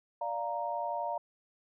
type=chord; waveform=sine; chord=Bb major; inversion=first; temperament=equal; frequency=587.3 / 698.5 / 932.3 Hz; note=D5 / F5 / Bb5; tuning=0 / 0 / 0 cents; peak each=-38 / -36 / -35 dBFS; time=0.21-1.18 s; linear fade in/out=5 ms; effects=none